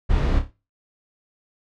brown noise with echo, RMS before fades -20 dBFS, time 0.09-0.4 s, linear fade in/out 20 ms, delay 29 ms, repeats 4, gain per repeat -8 dB, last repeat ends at 0.516 s, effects noise-tail reverb RT60 0.3 s tail -19 dB re dry + low-pass 4000 Hz 12 dB/octave

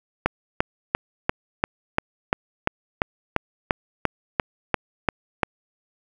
click train, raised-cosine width 0.5 ms, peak -3 dBFS, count 16, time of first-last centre 0.26-5.432 s, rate 2.9 Hz, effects 7-bit

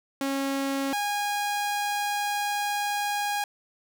sawtooth tone pair in turn, 273.8 / 820.5 Hz, C#4 / G#5, -21 / -21 cents, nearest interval octave + perfect fifth, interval 1900 cents, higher second, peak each -22 dBFS, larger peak neither, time 0.21-0.93 / 0.93-3.44 s, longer second, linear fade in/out 2 ms, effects none

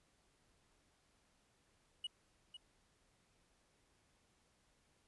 triangle tone with echo, 2926 Hz, F#7, 20 cents flat, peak -38 dBFS, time 2.04-2.07 s, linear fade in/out 5 ms, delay 500 ms, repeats 1, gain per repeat -10 dB, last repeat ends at 2.57 s, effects pink hiss -75 dBFS RMS until 5.07 s + resampled to 24000 Hz

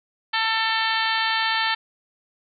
harmonic tone, 445.9 Hz, A4, 23 cents sharp, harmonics 2 / 3 / 4 / 5 / 6 / 7 / 8 / 9 / 10, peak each -26 / -29 / -25 / -31 / -32 / -29 / -32 / -32 / -33 dBFS, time 0.33-1.75 s, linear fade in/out 10 ms, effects none

